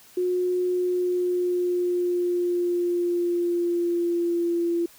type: tone with pitch glide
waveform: sine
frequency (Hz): 361.5 to 341.4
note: F#4 to F4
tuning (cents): -40 to -39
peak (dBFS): -21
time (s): 0.17-4.86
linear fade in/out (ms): 5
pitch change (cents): -99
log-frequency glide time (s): 0.64-4.7
effects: white hiss -52 dBFS RMS until 4.98 s